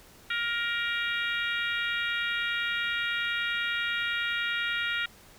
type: harmonic tone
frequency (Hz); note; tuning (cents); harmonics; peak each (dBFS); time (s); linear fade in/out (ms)
470; A#4; +14; 3 / 4 / 5 / 6 / 7 / 8; -31 / -33 / -35 / -37 / -38 / -39; 0.3-5.06; 5
effects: pink hiss -54 dBFS RMS until 5.38 s